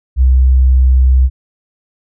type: tone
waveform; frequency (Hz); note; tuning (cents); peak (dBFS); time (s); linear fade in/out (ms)
sine; 64.4; C2; -27; -5; 0.16-1.3; 50
effects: none